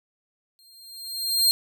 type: tone with exponential growth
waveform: sawtooth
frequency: 4197 Hz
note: C8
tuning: 5 cents sharp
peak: -12 dBFS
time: 0.59-1.51 s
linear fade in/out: 0 ms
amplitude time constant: 200 ms
effects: none

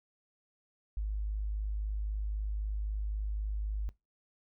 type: tone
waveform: sine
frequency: 51.91 Hz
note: G#1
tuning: in tune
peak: -31 dBFS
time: 0.97-3.89 s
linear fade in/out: 0 ms
effects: noise-tail reverb RT60 0.2 s tail -20 dB re dry

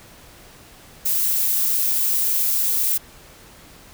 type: noise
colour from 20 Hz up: violet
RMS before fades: -20 dBFS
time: 1.05-2.98 s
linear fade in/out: 10 ms
effects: pink hiss -46 dBFS RMS until 3.93 s

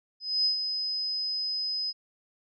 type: tone with ADSR envelope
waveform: sine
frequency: 5040 Hz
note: D#8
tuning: 21 cents sharp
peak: -21 dBFS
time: 0.2-1.93 s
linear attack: 250 ms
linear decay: 110 ms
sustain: -7 dB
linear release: 35 ms
effects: none

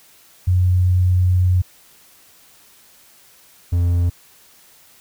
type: tone pair in turn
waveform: sine / triangle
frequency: 90.9 / 87.01 Hz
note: F#2 / F2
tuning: -30 / -6 cents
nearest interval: minor second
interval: 76 cents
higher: first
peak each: -12 dBFS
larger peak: neither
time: 0.47-1.62 / 3.72-4.1 s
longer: first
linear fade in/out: 10 ms
effects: white hiss -50 dBFS RMS until 5 s

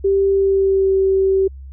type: tone with pitch glide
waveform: sine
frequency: 392 to 384.8 Hz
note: G4 to G4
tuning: 0 to -32 cents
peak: -12 dBFS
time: 0.04-1.48 s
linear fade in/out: 10 ms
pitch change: -32 cents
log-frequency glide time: 0.3-0.95 s
effects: added 67 Hz sine -32 dBFS peak until 1.72 s

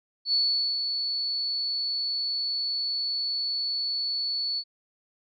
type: tone with ADSR envelope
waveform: sine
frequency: 4435 Hz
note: C#8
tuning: in tune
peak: -20 dBFS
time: 0.25-4.64 s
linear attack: 81 ms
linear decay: 440 ms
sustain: -6 dB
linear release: 60 ms
effects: none

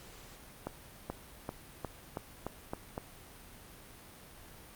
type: accelerating click train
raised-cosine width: 1 ms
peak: -22 dBFS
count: 8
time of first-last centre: 0.67-2.979 s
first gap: 430 ms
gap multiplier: 0.91
effects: pink hiss -53 dBFS RMS until 4.75 s + Opus 48 kbps

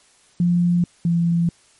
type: tone pair in turn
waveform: sine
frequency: 174.61 / 169.84 Hz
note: F3 / F3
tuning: 0 / -48 cents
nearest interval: unison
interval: 48 cents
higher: first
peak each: -14 / -15 dBFS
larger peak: first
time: 0.4-0.84 / 1.05-1.49 s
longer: neither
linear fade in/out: 2 ms
effects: white hiss -55 dBFS RMS until 1.79 s + MP3 48 kbps

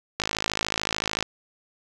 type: click train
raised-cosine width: 0.2 ms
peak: -7 dBFS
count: 56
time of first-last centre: 0.2-1.226 s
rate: 53.6 Hz
effects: none

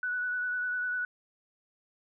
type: tone with vibrato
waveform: sine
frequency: 1480 Hz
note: F#6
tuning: in tune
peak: -29 dBFS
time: 0.03-1.05 s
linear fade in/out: 2 ms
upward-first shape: sine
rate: 10 Hz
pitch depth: 21 cents each way
effects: none

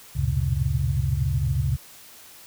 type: tone cluster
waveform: sine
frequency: 71.1 / 92.3 / 115.7 / 124 / 137.2 Hz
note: C#2 / F#2 / A#2 / B2 / C#3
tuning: +45 / -4 / -13 / +7 / -17 cents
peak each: -26 / -28 / -29 / -30 / -25 dBFS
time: 0.15-1.77 s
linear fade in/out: 20 ms
effects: white hiss -47 dBFS RMS until 2.46 s

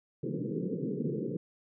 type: band-pass noise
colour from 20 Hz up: pink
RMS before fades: -34 dBFS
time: 0.23-1.37 s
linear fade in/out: 5 ms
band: 130 to 490 Hz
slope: 96 dB/octave
effects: none

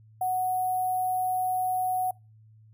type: tone with sample-and-hold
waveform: sine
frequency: 740 Hz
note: F#5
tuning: in tune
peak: -24 dBFS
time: 0.21-2.11 s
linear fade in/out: 5 ms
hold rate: 11025 Hz
effects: noise-tail reverb RT60 0.3 s tail -26 dB re dry + added 109 Hz sine -52 dBFS peak until 2.73 s

